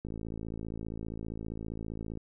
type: click train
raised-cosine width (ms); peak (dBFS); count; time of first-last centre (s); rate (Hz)
3; -26; 118; 0.05-2.173; 55.1
effects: none

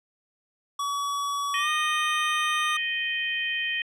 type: tone with pitch glide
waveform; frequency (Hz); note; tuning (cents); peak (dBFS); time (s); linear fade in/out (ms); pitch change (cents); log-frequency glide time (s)
square; 1135 to 1216.5; C#6 to D#6; +41 to -39; -27; 0.79-2.77; 5; +120; 1.57-1.69
type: harmonic tone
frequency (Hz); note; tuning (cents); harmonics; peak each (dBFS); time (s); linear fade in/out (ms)
622.3; D#5; 0; 3 / 4 / 5; -29 / -30 / -31; 1.54-3.82; 2
effects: low-pass 11000 Hz 12 dB/octave

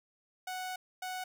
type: tone bursts at uneven times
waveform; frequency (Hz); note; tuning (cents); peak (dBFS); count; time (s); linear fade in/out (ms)
sawtooth; 740; F#5; 0; -33; 2; 0.47-0.76 / 1.02-1.24; 5
effects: none

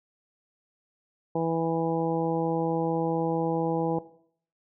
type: harmonic tone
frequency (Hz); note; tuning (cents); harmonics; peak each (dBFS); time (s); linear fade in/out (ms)
164.4; E3; -4; 1 / 2 / 3 / 4 / 5 / 6; -31 / -30 / -28 / -36 / -32 / -40; 1.35-3.99; 5
effects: noise-tail reverb RT60 0.6 s tail -17 dB re dry

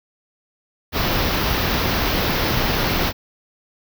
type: band-stop noise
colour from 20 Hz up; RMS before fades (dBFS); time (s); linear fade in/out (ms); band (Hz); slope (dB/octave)
pink; -20; 0.92-3.13; 50; 5600 to 13000; 48
effects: none

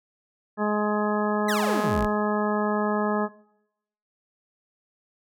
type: harmonic tone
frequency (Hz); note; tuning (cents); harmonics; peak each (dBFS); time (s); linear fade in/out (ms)
210; G#3; +19; 1 / 2 / 3 / 4 / 5 / 6 / 8; -25 / -28 / -30 / -31 / -32 / -33 / -34; 0.57-3.29; 50
type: exponential sweep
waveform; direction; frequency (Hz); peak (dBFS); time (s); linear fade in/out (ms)
sawtooth; down; 2106 to 38.89; -23; 1.48-2.07; 10
effects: noise-tail reverb RT60 0.8 s tail -20 dB re dry

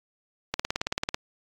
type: click train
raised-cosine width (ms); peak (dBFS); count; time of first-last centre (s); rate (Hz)
0.2; -9; 12; 0.54-1.144; 18.2
effects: AAC 48 kbps

